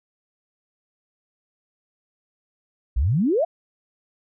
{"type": "exponential sweep", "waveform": "sine", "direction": "up", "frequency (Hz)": [52.9, 718], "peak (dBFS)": -17, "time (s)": [2.96, 3.45], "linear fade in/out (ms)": 10, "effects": []}